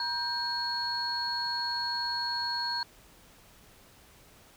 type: tone cluster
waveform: sine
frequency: 953 / 1575 / 4329 Hz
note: A#5 / G6 / C#8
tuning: +38 / +8 / -42 cents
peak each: -34 / -36 / -31 dBFS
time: 0-2.83 s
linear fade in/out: 2 ms
effects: tanh soft clip ceiling -20 dBFS + pink hiss -57 dBFS RMS until 4.56 s